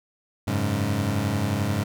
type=chord; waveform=25% pulse; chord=F# suspended second; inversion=none; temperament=equal; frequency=92.5 / 103.83 / 138.59 Hz; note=F#2 / G#2 / C#3; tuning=0 / 0 / 0 cents; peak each=-26 / -21 / -26 dBFS; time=0.47-1.84 s; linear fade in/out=10 ms; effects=none